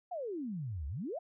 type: exponential two-way sweep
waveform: sine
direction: down then up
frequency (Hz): 757 to 65.41 to 747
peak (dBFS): -36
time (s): 0.11-1.19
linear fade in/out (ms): 10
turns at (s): 0.87
effects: none